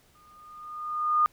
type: tone with exponential growth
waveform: sine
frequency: 1222 Hz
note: D#6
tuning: 32 cents flat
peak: -17 dBFS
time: 0.15-1.26 s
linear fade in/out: 0 ms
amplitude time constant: 240 ms
effects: pink hiss -62 dBFS RMS until 1.32 s